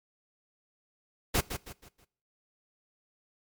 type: noise with echo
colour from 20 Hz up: pink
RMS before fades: -26 dBFS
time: 1.34-1.41 s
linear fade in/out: 10 ms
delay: 160 ms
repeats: 4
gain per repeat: -9 dB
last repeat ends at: 2.05 s
effects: noise-tail reverb RT60 0.6 s tail -22 dB re dry + MP3 96 kbps